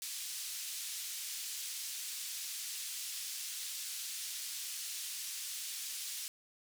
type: band-pass noise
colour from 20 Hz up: white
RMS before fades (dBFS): -42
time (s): 0.02-6.28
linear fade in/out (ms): 0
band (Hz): 3100 to 10000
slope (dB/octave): 12
effects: none